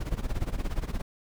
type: noise with tremolo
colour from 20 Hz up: brown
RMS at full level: -27 dBFS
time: 0-1.02 s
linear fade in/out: 10 ms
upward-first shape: sine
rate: 17 Hz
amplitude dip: 85%
effects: none